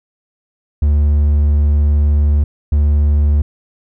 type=tone pair in turn; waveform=triangle; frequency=73.42 / 73.42 Hz; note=D2 / D2; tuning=0 / 0 cents; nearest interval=unison; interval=0 cents; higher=neither; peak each=-7 dBFS; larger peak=neither; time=0.82-2.44 / 2.72-3.42 s; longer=first; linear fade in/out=5 ms; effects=none